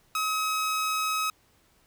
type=tone; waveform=sawtooth; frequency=1275 Hz; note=D#6; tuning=42 cents sharp; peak=-22 dBFS; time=0.15-1.3 s; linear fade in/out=2 ms; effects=pink hiss -64 dBFS RMS until 1.86 s